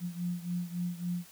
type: beating tone pair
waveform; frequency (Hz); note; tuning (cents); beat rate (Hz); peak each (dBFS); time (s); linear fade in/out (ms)
sine; 174.61 / 178.21; F3 / F3; 0 / +35; 3.6; -34 / -37; 0-1.26; 50
effects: white hiss -55 dBFS RMS until 1.31 s